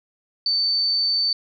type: tone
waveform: sine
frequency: 4546 Hz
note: C#8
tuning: 43 cents sharp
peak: -18 dBFS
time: 0.46-1.33 s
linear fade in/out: 2 ms
effects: none